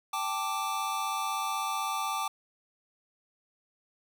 square chord, G suspended second, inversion none, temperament equal, 784 / 880 / 1174.7 Hz, G5 / A5 / D6, 0 / 0 / 0 cents, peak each -37 / -36 / -33 dBFS, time 0.13-2.28 s, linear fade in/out 5 ms, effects none

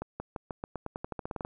accelerating click train, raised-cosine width 1 ms, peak -21 dBFS, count 16, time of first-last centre 0.02-1.449 s, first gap 180 ms, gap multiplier 0.9, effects none

